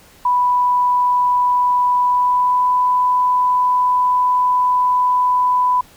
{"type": "tone with pitch glide", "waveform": "sine", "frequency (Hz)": [987.8, 996.4], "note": ["B5", "B5"], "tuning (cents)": [0, 15], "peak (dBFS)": -12, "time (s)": [0.25, 5.81], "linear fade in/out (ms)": 5, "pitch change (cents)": 15, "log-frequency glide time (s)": [2.05, 2.7], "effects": ["pink hiss -47 dBFS RMS until 5.96 s"]}